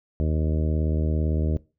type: harmonic tone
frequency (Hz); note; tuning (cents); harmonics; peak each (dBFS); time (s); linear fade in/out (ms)
77.78; D#2; 0; 1 / 2 / 3 / 4 / 5 / 6 / 7 / 8; -22 / -28 / -32 / -34 / -36 / -38 / -39 / -40; 0.2-1.57; 0
effects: noise-tail reverb RT60 0.3 s tail -21 dB re dry